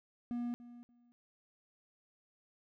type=tone with echo; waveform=triangle; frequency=240.2 Hz; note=B3; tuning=48 cents flat; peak=-33 dBFS; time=0.31-0.54 s; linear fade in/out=0 ms; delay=290 ms; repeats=2; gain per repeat=-15 dB; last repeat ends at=1.12 s; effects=none